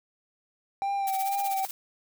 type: tone with vibrato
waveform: triangle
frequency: 784 Hz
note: G5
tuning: in tune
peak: -24 dBFS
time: 0.82-1.65 s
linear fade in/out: 0 ms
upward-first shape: sine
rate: 2.2 Hz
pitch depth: 31 cents each way
type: noise with tremolo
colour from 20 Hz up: blue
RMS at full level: -34 dBFS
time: 1.07-1.71 s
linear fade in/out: 2 ms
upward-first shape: sine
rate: 16 Hz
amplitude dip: 80%
effects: none